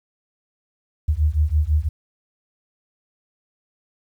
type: beating tone pair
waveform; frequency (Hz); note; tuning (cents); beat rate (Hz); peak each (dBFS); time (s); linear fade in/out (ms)
sine; 73.3 / 79.3; D2 / D#2; -3 / +33; 6; -19; 1.08-1.89; 10
effects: 9-bit